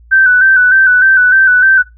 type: tone with vibrato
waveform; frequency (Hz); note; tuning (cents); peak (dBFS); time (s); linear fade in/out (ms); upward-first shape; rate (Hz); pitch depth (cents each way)
sine; 1522; F#6; +48; -4; 0.11-1.83; 20; square; 3.3; 39
effects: noise-tail reverb RT60 0.2 s tail -21 dB re dry + added 58 Hz sine -38 dBFS peak until 1.97 s